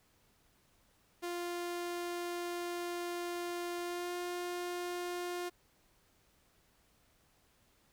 sawtooth tone with pitch glide, 349.2 to 353.7 Hz, F4 to F4, 0 to +22 cents, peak -33 dBFS, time 1.22-5.5 s, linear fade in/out 20 ms, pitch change +22 cents, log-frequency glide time 3.81-4.14 s, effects pink hiss -70 dBFS RMS until 7.92 s

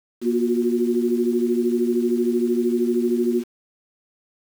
sine tone cluster, 238.4 / 355.6 / 368.6 Hz, A#3 / F4 / F#4, +39 / +31 / -7 cents, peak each -21 / -22 / -24 dBFS, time 0.21-3.44 s, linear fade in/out 50 ms, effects 7-bit

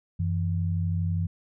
sine tone pair together, 92.6 / 164.99 Hz, F#2 / E3, +2 / +2 cents, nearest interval minor seventh, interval 1000 cents, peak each -25 / -29 dBFS, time 0.19-1.27 s, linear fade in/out 10 ms, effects none

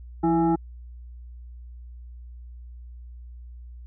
sine tone with frequency modulation, 329.4 Hz, E4, 1 cent flat, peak -18 dBFS, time 0.23-0.56 s, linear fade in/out 10 ms, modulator 500 Hz, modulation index 0.95, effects added 60 Hz sine -39 dBFS peak until 3.86 s

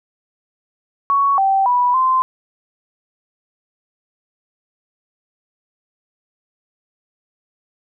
sine tone with pitch steps, 1115 / 777 / 982 / 1038 Hz, C#6 / G5 / B5 / C6, +10 / -16 / -10 / -14 cents, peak -12 dBFS, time 1.1-2.22 s, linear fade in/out 0 ms, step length 280 ms, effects none

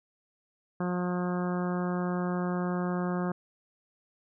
harmonic tone, 178.9 Hz, F3, 42 cents sharp, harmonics 1 / 2 / 3 / 4 / 5 / 6 / 7 / 8 / 9, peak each -29 / -35 / -39 / -40 / -44 / -42 / -42 / -47 / -46 dBFS, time 0.8-3.32 s, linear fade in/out 5 ms, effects none

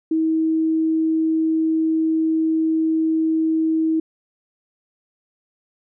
sine tone, 320 Hz, D#4, 49 cents sharp, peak -16 dBFS, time 0.11-4 s, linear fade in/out 5 ms, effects none

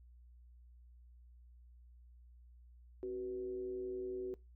sine tone with frequency modulation, 375.6 Hz, F#4, 26 cents sharp, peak -38 dBFS, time 3.03-4.34 s, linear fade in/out 0 ms, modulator 111 Hz, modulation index 0.42, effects noise-tail reverb RT60 0.2 s tail -20 dB re dry + added 60 Hz sine -57 dBFS peak until 4.55 s

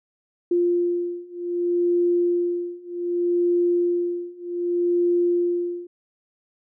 sine beating tone pair, 349.2 / 349.85 Hz, F4 / F4, 0 / +3 cents, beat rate 0.65 Hz, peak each -23 / -22 dBFS, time 0.51-5.87 s, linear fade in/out 5 ms, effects none

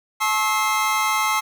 square tone cluster, 862 / 1081 / 1302 / 2098 Hz, A5 / C#6 / E6 / C7, -36 / -44 / -22 / +4 cents, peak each -25 dBFS, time 0.2-1.41 s, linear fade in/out 20 ms, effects none

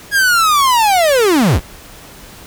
45% pulse linear sweep, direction down, 1661.2 to 31 Hz, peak -9 dBFS, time 0.11-1.61 s, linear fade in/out 50 ms, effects pink hiss -37 dBFS RMS until 2.46 s

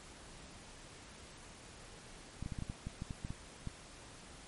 clicks, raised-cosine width 5 ms, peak -28 dBFS, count 12, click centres 2.426 / 2.461 / 2.522 / 2.588 / 2.623 / 2.699 / 2.87 / 3.021 / 3.108 / 3.249 / 3.305 / 3.673 s, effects pink hiss -54 dBFS RMS until 4.47 s + MP3 48 kbps

